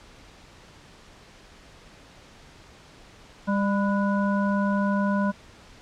harmonic tone with a mistuned harmonic, 199.8 Hz, G3, 33 cents sharp, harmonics 1 / 3 / 5 / 7, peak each -22 / -30 / -30 / -33 dBFS, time 3.47-5.32 s, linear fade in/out 20 ms, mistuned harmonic 7, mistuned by +79 cents, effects pink hiss -50 dBFS RMS until 5.81 s + low-pass 6000 Hz 12 dB/octave

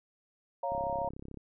sine chord, Bb minor, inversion first, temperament equal, 554.4 / 698.5 / 932.3 Hz, Db5 / F5 / Bb5, 0 / 0 / 0 cents, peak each -35 dBFS, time 0.63-1.09 s, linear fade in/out 5 ms
click train, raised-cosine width 3 ms, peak -31 dBFS, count 23, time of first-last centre 0.72-1.373 s, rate 33.7 Hz
effects none

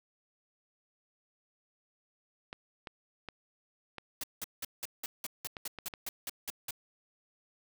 clicks, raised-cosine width 0.3 ms, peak -25 dBFS, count 7, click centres 2.529 / 2.872 / 3.287 / 3.983 / 5.568 / 5.787 / 5.938 s
white noise bursts, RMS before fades -38 dBFS, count 13, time 4.21-6.708 s, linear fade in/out 2 ms, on 26 ms, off 180 ms
effects none

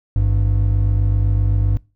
triangle tone pair together, 52.21 / 100 Hz, G#1 / G2, +10 / +35 cents, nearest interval major seventh, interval 1125 cents, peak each -14 dBFS, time 0.16-1.77 s, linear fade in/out 0 ms, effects noise-tail reverb RT60 0.3 s tail -24 dB re dry

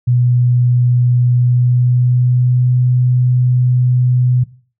sine tone with pitch glide, 123 to 125.08 Hz, B2 to B2, -7 to +22 cents, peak -9 dBFS, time 0.07-4.44 s, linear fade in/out 10 ms, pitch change +29 cents, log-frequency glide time 1.32-2.75 s, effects noise-tail reverb RT60 0.4 s tail -18 dB re dry

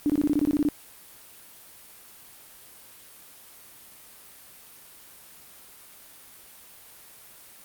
sine tone bursts, 294.5 Hz, D4, 5 cents sharp, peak -19 dBFS, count 11, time 0.06-0.687 s, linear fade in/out 0 ms, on 37 ms, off 22 ms, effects white hiss -49 dBFS RMS until 7.64 s + Opus 32 kbps

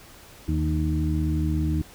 harmonic tone with a mistuned harmonic, 77.4 Hz, D#2, 9 cents flat, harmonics 1 / 2 / 3 / 4, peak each -24 / -27 / -33 / -28 dBFS, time 0.48-1.82 s, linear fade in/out 5 ms, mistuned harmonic 3, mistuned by -22 cents, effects pink hiss -48 dBFS RMS until 1.94 s

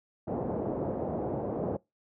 white low-pass noise, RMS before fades -32 dBFS, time 0.27-1.77 s, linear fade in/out 10 ms, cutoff 630 Hz, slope 24 dB/octave, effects noise-tail reverb RT60 0.2 s tail -23 dB re dry + high-pass 100 Hz 12 dB/octave

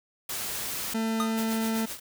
white noise, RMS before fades -33 dBFS, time 0.29-0.94 s, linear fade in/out 5 ms
40% pulse tone, 223.3 Hz, A3, 26 cents sharp, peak -25 dBFS, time 0.94-1.86 s, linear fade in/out 10 ms
square tone with exponential decay, 1242 Hz, D#6, 3 cents flat, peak -25 dBFS, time 1.2-1.39 s, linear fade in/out 0 ms, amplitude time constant 40 ms
white noise with tremolo, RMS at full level -35 dBFS, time 1.37-2 s, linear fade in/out 10 ms, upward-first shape triangle, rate 7.8 Hz, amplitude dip 80%
effects none

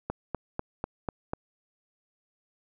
click train, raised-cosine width 1 ms, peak -16 dBFS, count 6, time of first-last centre 0.1-1.335 s, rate 4.05 Hz, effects none

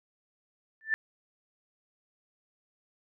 sine tone with exponential growth, 1769 Hz, A6, 9 cents sharp, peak -20 dBFS, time 0.81-0.94 s, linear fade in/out 0 ms, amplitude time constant 27 ms, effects none

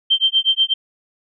sine tone with tremolo, 3136 Hz, G7, in tune, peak -10 dBFS, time 0.1-0.74 s, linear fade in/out 10 ms, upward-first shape sine, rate 8.2 Hz, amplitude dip 100%, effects none

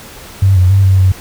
sine tone with pitch steps, 97 / 91.1 / 97.7 / 95.2 / 93.7 Hz, G2 / F#2 / G2 / F#2 / F#2, -18 / -26 / -5 / +50 / +22 cents, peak -5 dBFS, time 0.42-1.12 s, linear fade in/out 5 ms, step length 140 ms, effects pink hiss -33 dBFS RMS until 1.2 s

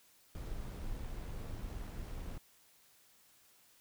brown noise with amplitude modulation, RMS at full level -41 dBFS, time 0.35-2.38 s, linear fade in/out 2 ms, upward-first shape sine, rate 73.4 Hz, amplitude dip 25%, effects white hiss -66 dBFS RMS until 3.8 s

